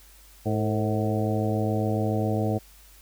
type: harmonic tone with a mistuned harmonic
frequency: 107.2 Hz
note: A2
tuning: 45 cents flat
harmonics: 1 / 2 / 3 / 4 / 5 / 6 / 7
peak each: -26 / -29 / -31 / -32 / -33 / -34 / -34 dBFS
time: 0.45-2.59 s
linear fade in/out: 20 ms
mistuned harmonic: 4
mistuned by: +62 cents
effects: added 50 Hz sine -52 dBFS peak until 3.01 s + white hiss -54 dBFS RMS until 3.01 s